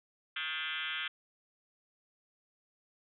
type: tone with frequency modulation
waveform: sine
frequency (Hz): 2370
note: D7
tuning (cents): +15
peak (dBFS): -34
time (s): 0.36-1.08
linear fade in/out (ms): 5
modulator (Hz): 158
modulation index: 6.6
effects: none